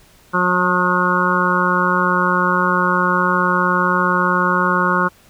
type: harmonic tone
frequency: 180.3 Hz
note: F#3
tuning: 45 cents flat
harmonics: 1 / 2 / 3 / 5 / 6 / 7 / 8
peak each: -21 / -24 / -25 / -24 / -19 / -21 / -19 dBFS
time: 0.33-5.09 s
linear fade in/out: 20 ms
effects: pink hiss -50 dBFS RMS until 5.29 s